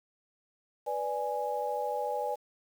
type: chord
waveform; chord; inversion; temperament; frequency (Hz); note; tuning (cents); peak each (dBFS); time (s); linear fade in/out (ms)
sine; G# diminished; first; equal; 493.9 / 587.3 / 830.6; B4 / D5 / G#5; 0 / 0 / 0; -35 / -35 / -33; 0.86-2.36; 20
effects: 9-bit